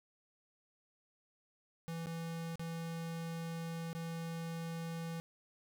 square tone with dropouts, 165.7 Hz, E3, 9 cents sharp, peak -40 dBFS, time 1.88-5.2 s, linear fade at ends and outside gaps 0 ms, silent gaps 2.059-2.069 / 2.556-2.595 / 3.93-3.95 s, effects none

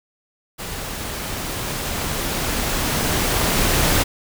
pink noise with level ramp, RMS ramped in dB -30 to -17 dBFS, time 0.58-4.04 s, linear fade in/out 20 ms, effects none

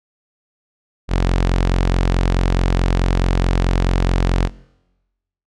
sawtooth tone, 44.65 Hz, F1, 39 cents sharp, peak -10 dBFS, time 1.08-4.5 s, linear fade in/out 50 ms, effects noise-tail reverb RT60 1.0 s tail -22 dB re dry + low-pass 6000 Hz 12 dB/octave

